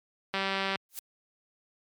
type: click train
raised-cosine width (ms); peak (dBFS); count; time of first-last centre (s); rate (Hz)
0.3; -14; 82; 0.34-0.758; 194
type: noise with exponential growth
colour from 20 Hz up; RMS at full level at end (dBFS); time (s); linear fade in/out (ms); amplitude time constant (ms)
blue; -33; 0.89-0.99; 1; 20
effects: high-pass 100 Hz 12 dB/octave + MP3 96 kbps